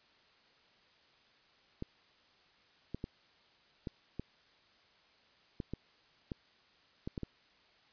clicks, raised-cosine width 3 ms, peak -25 dBFS, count 11, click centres 1.824 / 2.946 / 3.041 / 3.872 / 4.196 / 5.602 / 5.736 / 6.318 / 7.075 / 7.178 / 7.233 s, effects white hiss -66 dBFS RMS until 7.92 s + resampled to 11025 Hz

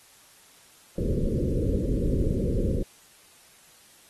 pink low-pass noise, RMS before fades -25 dBFS, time 0.98-2.83 s, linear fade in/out 2 ms, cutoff 540 Hz, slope 96 dB/octave, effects white hiss -55 dBFS RMS until 4.09 s + AAC 32 kbps

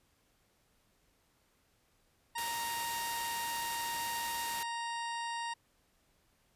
harmonic tone, 932.3 Hz, A#5, in tune, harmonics 1 / 2 / 3 / 4 / 5 / 6 / 8 / 9 / 10, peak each -37 / -43 / -47 / -49 / -51 / -53 / -55 / -56 / -57 dBFS, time 2.35-5.54 s, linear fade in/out 10 ms
white noise, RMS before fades -41 dBFS, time 2.38-4.63 s, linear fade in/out 0 ms
effects pink hiss -72 dBFS RMS until 6.55 s + resampled to 32000 Hz

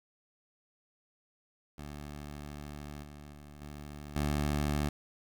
15% pulse tone with level steps, 73.42 Hz, D2, in tune, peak -35 / -41 / -43 / -37 / -23 dBFS, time 1.78-4.89 s, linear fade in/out 5 ms, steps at 3.03 / 3.32 / 3.61 / 4.16 s, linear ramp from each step 5 ms, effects 10-bit

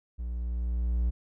triangle tone with level ramp, 59.4 Hz, A#1, 33 cents sharp, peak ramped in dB -30 to -21 dBFS, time 0.18-1.11 s, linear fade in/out 20 ms, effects none

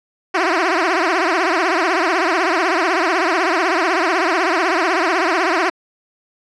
10% pulse tone with vibrato, 349.2 Hz, F4, in tune, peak -6 dBFS, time 0.34-5.7 s, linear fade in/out 10 ms, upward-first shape triangle, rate 16 Hz, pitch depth 220 cents each way, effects low-pass 4000 Hz 12 dB/octave

